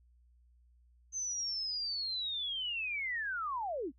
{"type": "linear sweep", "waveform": "sine", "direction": "down", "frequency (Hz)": [6272, 233.1], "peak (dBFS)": -34, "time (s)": [1.12, 3.92], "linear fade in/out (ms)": 50, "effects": ["noise-tail reverb RT60 0.1 s tail -23 dB re dry", "added 60 Hz sine -62 dBFS peak until 3.98 s"]}